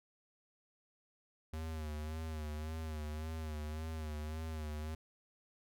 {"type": "tone with vibrato", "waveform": "square", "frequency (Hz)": 77.78, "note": "D#2", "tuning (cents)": 0, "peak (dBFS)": -40, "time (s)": [1.53, 4.95], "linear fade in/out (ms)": 5, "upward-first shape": "sine", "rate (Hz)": 1.8, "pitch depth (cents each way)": 55, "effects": []}